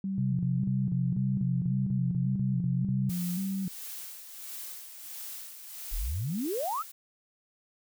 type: tone with vibrato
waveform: sine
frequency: 185 Hz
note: F#3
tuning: in tune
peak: -29 dBFS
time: 0.04-3.68 s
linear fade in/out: 2 ms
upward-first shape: square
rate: 1.8 Hz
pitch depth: 75 cents each way
type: tone bursts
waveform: sine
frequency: 130.81 Hz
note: C3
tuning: in tune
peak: -27 dBFS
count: 12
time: 0.18-3.096 s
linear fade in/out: 2 ms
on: 210 ms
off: 36 ms
type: noise with tremolo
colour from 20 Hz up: blue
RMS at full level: -40 dBFS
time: 3.09-6.92 s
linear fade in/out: 10 ms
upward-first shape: sine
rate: 1.5 Hz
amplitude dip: 55%
type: exponential sweep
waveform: sine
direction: up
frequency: 32.12 to 1396.9 Hz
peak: -29 dBFS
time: 5.91-6.83 s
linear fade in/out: 20 ms
effects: none